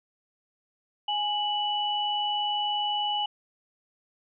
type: tone pair together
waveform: sine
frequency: 831.6 / 2960 Hz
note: G#5 / F#7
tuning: +2 / 0 cents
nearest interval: octave + minor seventh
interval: 2198 cents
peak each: -28 dBFS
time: 1.08-3.26 s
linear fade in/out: 5 ms
effects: none